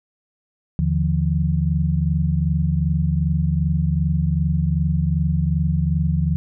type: tone cluster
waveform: sine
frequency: 78.1 / 148.2 / 170.8 Hz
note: D#2 / D3 / F3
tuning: +7 / +16 / -38 cents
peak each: -21 dBFS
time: 0.79-6.36 s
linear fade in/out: 0 ms
effects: none